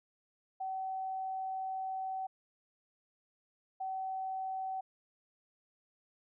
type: tone bursts at uneven times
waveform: sine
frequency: 761 Hz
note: F#5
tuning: 48 cents sharp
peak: -35 dBFS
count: 2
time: 0.6-2.27 / 3.8-4.81 s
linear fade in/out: 10 ms
effects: none